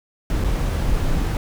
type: noise with dropouts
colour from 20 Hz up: brown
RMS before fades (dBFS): -20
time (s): 0.3-1.37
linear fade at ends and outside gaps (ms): 1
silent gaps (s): 0.44-0.444
effects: none